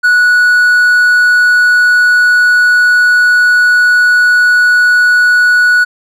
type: tone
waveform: triangle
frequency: 1469 Hz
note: F#6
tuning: 13 cents flat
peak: -3 dBFS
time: 0.03-5.85 s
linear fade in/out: 20 ms
effects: none